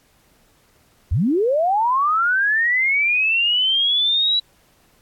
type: linear sweep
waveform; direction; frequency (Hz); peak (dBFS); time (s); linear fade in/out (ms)
sine; up; 59.2 to 3941; -15; 1.11-4.4; 10
effects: pink hiss -58 dBFS RMS until 5.01 s + AAC 64 kbps